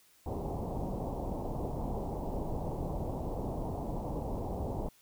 pink low-pass noise, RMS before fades -36 dBFS, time 0.26-4.89 s, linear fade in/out 5 ms, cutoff 920 Hz, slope 48 dB/octave, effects white hiss -64 dBFS RMS until 5.01 s

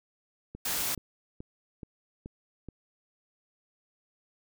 click train, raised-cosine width 3 ms, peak -28 dBFS, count 6, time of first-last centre 0.55-2.687 s, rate 2.34 Hz
white noise, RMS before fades -31 dBFS, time 0.65-0.95 s, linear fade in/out 5 ms
effects none

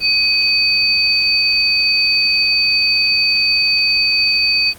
sine tone pair together, 2521 / 4560 Hz, D#7 / C#8, +22 / +48 cents, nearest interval minor seventh, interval 1026 cents, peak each -16 / -13 dBFS, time 0-4.74 s, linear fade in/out 50 ms, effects pink hiss -39 dBFS RMS until 4.78 s + Opus 32 kbps

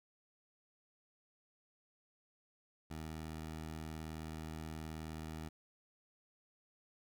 15% pulse tone, 78.9 Hz, D#2, 25 cents sharp, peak -37 dBFS, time 2.9-5.49 s, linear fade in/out 10 ms, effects none

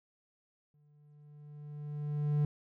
triangle tone with exponential growth, 147.8 Hz, D3, 11 cents sharp, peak -23 dBFS, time 0.74-2.45 s, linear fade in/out 2 ms, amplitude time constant 370 ms, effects none

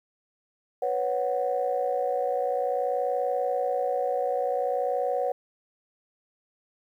sine chord, B suspended second, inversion none, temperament equal, 493.9 / 554.4 / 740 Hz, B4 / C#5 / F#5, 0 / 0 / 0 cents, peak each -28 dBFS, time 0.82-5.32 s, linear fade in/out 5 ms, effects tanh soft clip ceiling -15 dBFS + 10-bit

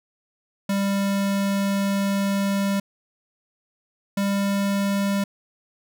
square tone pair in turn, 198 / 198.97 Hz, G3 / G3, +18 / +26 cents, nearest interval unison, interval 8 cents, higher second, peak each -21 dBFS, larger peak neither, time 0.69-2.8 / 4.17-5.24 s, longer first, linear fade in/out 5 ms, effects none

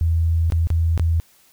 sine tone with dropouts, 82.41 Hz, E2, in tune, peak -15 dBFS, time 0.01-1.2 s, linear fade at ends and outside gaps 0 ms, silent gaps 0.501-0.522 / 0.671-0.703 / 0.977-0.996 s, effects white hiss -55 dBFS RMS until 1.52 s

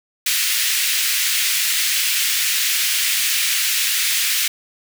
pink high-pass noise, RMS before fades -19 dBFS, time 0.26-4.48 s, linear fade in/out 5 ms, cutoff 2000 Hz, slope 24 dB/octave, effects none

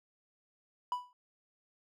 triangle tone with exponential decay, 987.8 Hz, B5, in tune, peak -26 dBFS, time 0.92-1.13 s, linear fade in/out 1 ms, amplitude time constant 44 ms, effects none

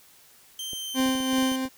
sawtooth tone with pitch glide, 3136 to 3086 Hz, G7 to G7, 0 to -28 cents, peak -29 dBFS, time 0.59-1.56 s, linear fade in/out 2 ms, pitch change -28 cents, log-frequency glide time 0.7-1.09 s
clicks, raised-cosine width 2 ms, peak -29 dBFS, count 11, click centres 0.733 / 1.002 / 1.061 / 1.091 / 1.153 / 1.204 / 1.332 / 1.384 / 1.427 / 1.518 / 1.654 s
40% pulse tone with tremolo, 261.6 Hz, C4, in tune, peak -20 dBFS, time 0.94-1.69 s, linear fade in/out 50 ms, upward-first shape sine, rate 2.7 Hz, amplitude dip 50%
effects white hiss -55 dBFS RMS until 1.77 s

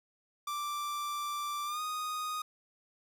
45% pulse tone with pitch glide, 1174.7 to 1241.7 Hz, D6 to D#6, 0 to -4 cents, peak -34 dBFS, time 0.47-2.42 s, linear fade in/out 5 ms, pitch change +96 cents, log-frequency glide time 1.65-1.81 s, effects none

